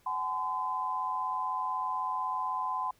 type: tone cluster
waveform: sine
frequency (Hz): 753 / 849 / 1021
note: F#5 / G#5 / C6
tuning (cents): +30 / +38 / -43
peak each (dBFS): -39 / -37 / -31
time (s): 0.06-2.91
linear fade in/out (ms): 5
effects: pink hiss -66 dBFS RMS until 2.99 s